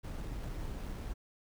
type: noise with sample-and-hold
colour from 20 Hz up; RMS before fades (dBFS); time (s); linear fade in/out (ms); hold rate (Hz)
brown; -40; 0.03-1.14; 20; 7350
effects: none